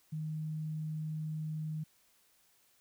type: tone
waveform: sine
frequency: 155.56 Hz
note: D#3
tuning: in tune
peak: -35 dBFS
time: 0.12-1.84 s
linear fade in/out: 10 ms
effects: white hiss -69 dBFS RMS until 2.8 s